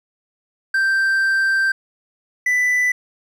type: tone pair in turn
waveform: triangle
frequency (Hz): 1568 / 1988.1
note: G6 / B6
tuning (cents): 0 / +11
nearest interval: major third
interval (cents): 411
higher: second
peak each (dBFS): -13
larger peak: neither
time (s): 0.74-1.72 / 2.46-2.92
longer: first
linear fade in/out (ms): 5
effects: none